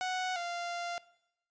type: tone pair in turn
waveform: sawtooth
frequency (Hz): 740 / 694.2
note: F#5 / F5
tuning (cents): 0 / -11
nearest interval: minor second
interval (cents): 111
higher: first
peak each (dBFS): -28 / -31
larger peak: first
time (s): 0.01-0.36 / 0.36-0.98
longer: second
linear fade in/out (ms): 0
effects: noise-tail reverb RT60 0.8 s tail -20 dB re dry + resampled to 16000 Hz